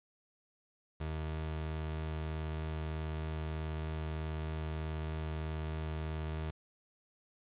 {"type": "tone", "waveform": "30% pulse", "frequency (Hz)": 78.4, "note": "D#2", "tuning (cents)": 14, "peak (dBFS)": -33, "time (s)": [1, 6.51], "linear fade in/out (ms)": 10, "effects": ["resampled to 8000 Hz", "10-bit"]}